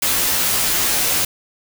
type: noise with comb filter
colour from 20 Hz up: white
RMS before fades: -18 dBFS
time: 0.02-1.25 s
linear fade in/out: 5 ms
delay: 14 ms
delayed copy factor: -0.95
effects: none